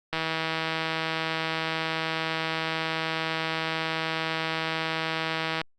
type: click train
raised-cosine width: 0.3 ms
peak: -12 dBFS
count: 884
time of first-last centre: 0.13-5.614 s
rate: 161 Hz
effects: Opus 48 kbps